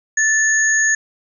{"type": "tone pair together", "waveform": "sine", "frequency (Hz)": [1760, 6645], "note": ["A6", "G#8"], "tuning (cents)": [0, 0], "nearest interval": "octave + major seventh", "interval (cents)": 2300, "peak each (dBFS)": [-14, -18], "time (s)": [0.17, 0.95], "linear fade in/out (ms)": 5, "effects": []}